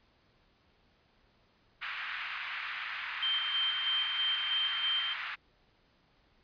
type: band-pass noise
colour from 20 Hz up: white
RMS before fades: -39 dBFS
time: 1.81-5.36 s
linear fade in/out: 20 ms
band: 1200 to 2600 Hz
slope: 24 dB/octave
type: tone with tremolo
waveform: sine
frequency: 3136 Hz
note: G7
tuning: in tune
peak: -28 dBFS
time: 3.22-5.14 s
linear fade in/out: 10 ms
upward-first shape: square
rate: 3.1 Hz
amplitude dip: 40%
effects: pink hiss -68 dBFS RMS until 6.43 s + resampled to 11025 Hz